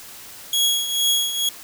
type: tone with tremolo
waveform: sawtooth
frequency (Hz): 3322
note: G#7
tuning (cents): 0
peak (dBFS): -12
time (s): 0.53-1.49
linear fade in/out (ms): 2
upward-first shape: triangle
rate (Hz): 2.2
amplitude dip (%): 70
effects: white hiss -40 dBFS RMS until 1.63 s